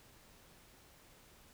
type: silence
effects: pink hiss -62 dBFS RMS until 1.53 s